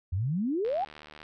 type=exponential sweep; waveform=sine; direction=up; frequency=83.2 to 838 Hz; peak=-26 dBFS; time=0.12-0.85 s; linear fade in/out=10 ms
type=click train; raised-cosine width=0.3 ms; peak=-30 dBFS; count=45; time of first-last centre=0.65-1.23 s; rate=75.9 Hz
effects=none